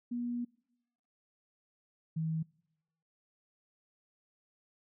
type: tone pair in turn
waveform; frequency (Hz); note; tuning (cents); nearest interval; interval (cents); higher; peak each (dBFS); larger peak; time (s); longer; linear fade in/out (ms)
sine; 241 / 160.23; B3 / E3; -42 / -49; perfect fifth; 707; first; -33 / -31; second; 0.11-0.45 / 2.16-2.43; first; 10
effects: noise-tail reverb RT60 0.9 s tail -25 dB re dry